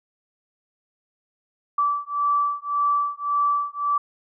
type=beating tone pair; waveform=sine; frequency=1158 / 1159.8 Hz; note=D6 / D6; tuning=-25 / -22 cents; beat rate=1.8 Hz; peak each=-23 dBFS; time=1.78-3.98 s; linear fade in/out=5 ms; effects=none

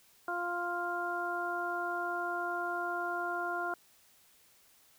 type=harmonic tone; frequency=349.7 Hz; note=F4; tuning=2 cents sharp; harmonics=1 / 2 / 3 / 4; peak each=-40 / -37 / -40 / -36 dBFS; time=0.28-3.74 s; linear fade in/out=2 ms; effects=white hiss -64 dBFS RMS until 4.98 s

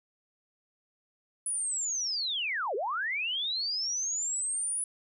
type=linear two-way sweep; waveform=sine; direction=down then up; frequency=10000 to 370 to 10000 Hz; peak=-29 dBFS; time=1.46-4.84 s; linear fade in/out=2 ms; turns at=2.75 s; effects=none

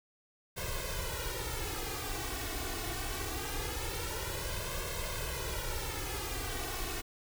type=noise with flanger; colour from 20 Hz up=pink; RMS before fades=-37 dBFS; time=0.56-7.02 s; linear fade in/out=20 ms; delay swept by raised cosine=1.9 to 2.72 ms; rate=0.23 Hz; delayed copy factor=+1; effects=none

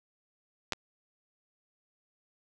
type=clicks; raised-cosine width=0.2 ms; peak=-11 / -28 dBFS; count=2; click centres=0.723 / 0.733 s; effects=none

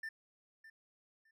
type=tone with echo; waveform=triangle; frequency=1784 Hz; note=A6; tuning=23 cents sharp; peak=-38 dBFS; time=0.03-0.09 s; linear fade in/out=5 ms; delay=610 ms; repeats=2; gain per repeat=-14 dB; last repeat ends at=1.31 s; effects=none

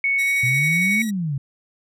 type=tone with pitch glide; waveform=sine; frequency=2217 to 2232 Hz; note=C#7 to C#7; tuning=0 to +11 cents; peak=-17 dBFS; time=0.04-1.02 s; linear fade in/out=2 ms; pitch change=+11 cents; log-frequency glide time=0.22-0.32 s
type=tone with tremolo; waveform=10% pulse; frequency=1918 Hz; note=A#6; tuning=49 cents sharp; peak=-20 dBFS; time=0.18-1.11 s; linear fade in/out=20 ms; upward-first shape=square; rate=11 Hz; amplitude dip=35%
type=exponential two-way sweep; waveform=sine; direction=up then down; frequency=120.2 to 229.3 to 131.2 Hz; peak=-21 dBFS; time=0.43-1.38 s; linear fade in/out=5 ms; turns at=1.04 s
effects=none

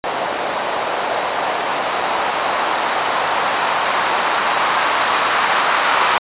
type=noise with low-pass filter sweep; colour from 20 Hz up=violet; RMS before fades=-18 dBFS; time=0.04-6.18 s; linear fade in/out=0 ms; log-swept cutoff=680 to 1100 Hz; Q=1.6; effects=resampled to 8000 Hz

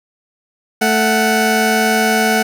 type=tone pair together; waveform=20% pulse; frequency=220.1 / 740 Hz; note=A3 / F#5; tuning=+1 / 0 cents; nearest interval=octave + major sixth; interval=2099 cents; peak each=-10 dBFS; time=0.81-2.43 s; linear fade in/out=10 ms; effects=none

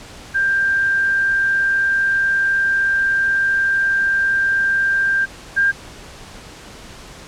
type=tone pair in turn; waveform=sine; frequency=1586 / 1598.9 Hz; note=G6 / G6; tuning=+20 / +34 cents; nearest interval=unison; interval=14 cents; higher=second; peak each=-14 / -12 dBFS; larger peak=second; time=0.34-5.26 / 5.56-5.72 s; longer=first; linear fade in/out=20 ms; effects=pink hiss -38 dBFS RMS until 7.27 s + low-pass 8000 Hz 12 dB/octave

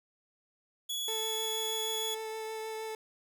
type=tone; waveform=sawtooth; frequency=3382 Hz; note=G#7; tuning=31 cents sharp; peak=-30 dBFS; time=0.89-2.15 s; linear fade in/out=10 ms
type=tone with vibrato; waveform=30% pulse; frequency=440 Hz; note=A4; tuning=in tune; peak=-34 dBFS; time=1.08-2.95 s; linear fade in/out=2 ms; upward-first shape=triangle; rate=6.4 Hz; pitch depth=13 cents each way
effects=none

